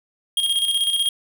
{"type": "tone with tremolo", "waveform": "square", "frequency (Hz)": 3243, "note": "G#7", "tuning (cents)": -42, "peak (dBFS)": -17, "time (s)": [0.37, 1.09], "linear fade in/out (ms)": 2, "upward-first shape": "square", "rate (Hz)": 16, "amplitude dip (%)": 50, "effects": []}